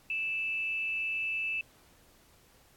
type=tone with frequency modulation; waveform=sine; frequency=2637 Hz; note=E7; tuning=in tune; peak=-30 dBFS; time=0.1-1.61 s; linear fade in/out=2 ms; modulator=256 Hz; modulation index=0.24; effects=pink hiss -62 dBFS RMS until 2.76 s + AAC 64 kbps